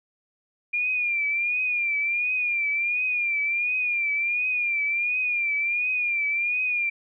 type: tone with vibrato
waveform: sine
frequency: 2403 Hz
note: D7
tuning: 39 cents sharp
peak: -22 dBFS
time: 0.73-6.9 s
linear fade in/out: 10 ms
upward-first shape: triangle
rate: 1.4 Hz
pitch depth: 87 cents each way
effects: none